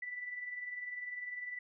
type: tone with tremolo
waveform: sine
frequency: 1975.5 Hz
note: B6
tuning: in tune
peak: -37 dBFS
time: 0.02-1.59 s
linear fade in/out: 5 ms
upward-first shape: sine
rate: 20 Hz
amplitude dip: 55%
effects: none